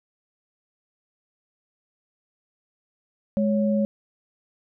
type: tone pair together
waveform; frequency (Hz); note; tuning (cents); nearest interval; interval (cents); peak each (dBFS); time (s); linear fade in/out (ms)
sine; 209.1 / 555.7; G#3 / C#5; +12 / +4; octave + perfect fourth; 1692; -20 / -25; 3.37-3.85; 0
effects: none